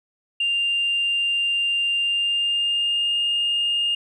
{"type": "tone with pitch glide", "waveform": "sine", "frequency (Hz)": [2794, 2828], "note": ["F7", "F7"], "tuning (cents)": [0, 21], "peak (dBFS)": -18, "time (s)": [0.4, 3.95], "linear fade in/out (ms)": 5, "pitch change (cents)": 21, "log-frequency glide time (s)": [1.97, 3.18], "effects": ["tanh soft clip ceiling -15 dBFS", "10-bit"]}